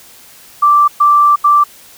sine tone bursts at uneven times, 1172 Hz, D6, 4 cents flat, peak -5 dBFS, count 3, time 0.62-0.88 / 1-1.36 / 1.44-1.64 s, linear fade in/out 10 ms, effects white hiss -40 dBFS RMS until 1.97 s

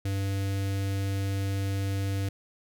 square tone with notch filter, 98 Hz, G2, in tune, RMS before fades -29 dBFS, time 0.05-2.29 s, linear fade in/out 5 ms, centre 990 Hz, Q 1.2, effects none

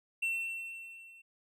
triangle tone with level ramp, 2702 Hz, E7, 42 cents sharp, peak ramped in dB -27 to -52 dBFS, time 0.22-1.22 s, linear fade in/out 10 ms, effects none

